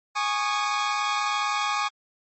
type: chord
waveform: sawtooth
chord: Ab suspended fourth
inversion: none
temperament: equal with one note detuned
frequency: 830.6 / 1108.7 / 1226 Hz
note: Ab5 / Db6 / Eb6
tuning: 0 / 0 / -26 cents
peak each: -24 dBFS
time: 0.15-1.89 s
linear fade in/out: 20 ms
effects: low-pass 6000 Hz 12 dB/octave + MP3 32 kbps